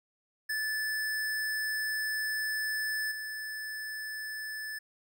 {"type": "tone with level steps", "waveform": "square", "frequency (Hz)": 1742, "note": "A6", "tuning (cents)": -18, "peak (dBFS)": [-31, -37], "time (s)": [0.49, 4.79], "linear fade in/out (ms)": 10, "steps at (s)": 3.11, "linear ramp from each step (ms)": 10, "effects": []}